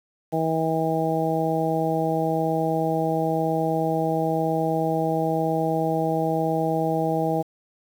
harmonic tone, 161 Hz, E3, 41 cents flat, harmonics 1 / 2 / 3 / 4 / 5, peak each -27 / -27 / -27 / -27 / -27 dBFS, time 0.32-7.43 s, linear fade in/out 20 ms, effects 8-bit

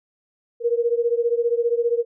sine beating tone pair, 466.2 / 481.2 Hz, A#4 / B4, 0 / -45 cents, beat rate 15 Hz, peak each -20 / -22 dBFS, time 0.6-2.05 s, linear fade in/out 50 ms, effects none

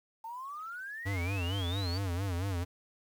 sine exponential sweep, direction up, 884 to 4637 Hz, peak -39 dBFS, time 0.24-1.98 s, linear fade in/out 5 ms
square tone with vibrato, 92.5 Hz, F#2, in tune, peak -32 dBFS, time 1.05-2.65 s, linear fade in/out 20 ms, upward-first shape sine, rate 4.4 Hz, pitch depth 140 cents each way
effects 10-bit

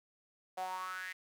sawtooth tone with high-pass filter sweep, 185 Hz, F#3, in tune, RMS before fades -41 dBFS, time 0.57-1.13 s, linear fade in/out 10 ms, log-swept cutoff 670 to 2000 Hz, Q 7.7, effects none

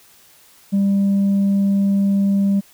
sine tone with tanh clipping, 198.1 Hz, G3, 18 cents sharp, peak -14 dBFS, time 0.72-2.61 s, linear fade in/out 20 ms, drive 1 dB, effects white hiss -50 dBFS RMS until 2.73 s

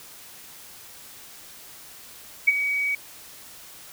sine tone with ADSR envelope, 2264 Hz, C#7, 36 cents sharp, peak -11 dBFS, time 2.47-2.95 s, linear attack 13 ms, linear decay 28 ms, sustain -11 dB, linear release 3 ms, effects white hiss -45 dBFS RMS until 3.92 s

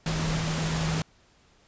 sine tone in noise, 160 Hz, D#3, 49 cents sharp, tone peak -27 dBFS, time 0.06-1.02 s, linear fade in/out 2 ms, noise pink, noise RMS -31 dBFS, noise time 0.06-1.02 s, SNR +1 dB, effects pink hiss -61 dBFS RMS until 1.67 s + resampled to 16000 Hz

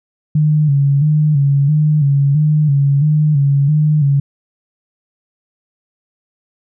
sine tone with vibrato, 146 Hz, D3, 10 cents flat, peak -9 dBFS, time 0.35-4.2 s, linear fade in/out 5 ms, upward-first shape square, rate 1.5 Hz, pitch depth 70 cents each way, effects none

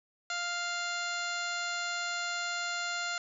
harmonic tone with a mistuned harmonic, 698 Hz, F5, 1 cent flat, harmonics 1 / 2 / 3 / 4 / 5 / 6 / 7 / 8 / 9 / 10, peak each -41 / -35 / -41 / -43 / -45 / -41 / -49 / -51 / -51 / -43 dBFS, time 0.3-3.18 s, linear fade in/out 2 ms, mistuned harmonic 10, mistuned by +25 cents, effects none

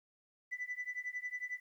sine tone with tremolo, 1988 Hz, B6, 11 cents sharp, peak -33 dBFS, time 0.51-1.6 s, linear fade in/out 20 ms, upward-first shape triangle, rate 11 Hz, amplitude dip 100%, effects tanh soft clip ceiling -33 dBFS + 12-bit

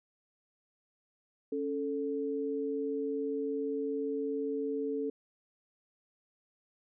sine tone pair together, 277.4 / 440 Hz, C#4 / A4, +1 / 0 cents, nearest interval minor sixth, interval 799 cents, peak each -35 / -33 dBFS, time 1.52-5.1 s, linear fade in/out 5 ms, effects none

